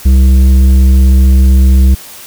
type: tone with tanh clipping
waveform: sine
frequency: 65.41 Hz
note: C2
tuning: in tune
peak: -4 dBFS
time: 0.05-1.95 s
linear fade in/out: 10 ms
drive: 9 dB
effects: white hiss -31 dBFS RMS until 2.26 s